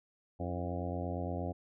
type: harmonic tone with a mistuned harmonic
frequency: 88.6 Hz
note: F2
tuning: 25 cents sharp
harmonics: 1 / 2 / 3 / 4 / 5 / 6 / 7 / 8 / 9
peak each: -38 / -42 / -42 / -45 / -47 / -44 / -45 / -44 / -50 dBFS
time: 0.39-1.53 s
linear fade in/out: 20 ms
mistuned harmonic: 4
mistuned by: -65 cents
effects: none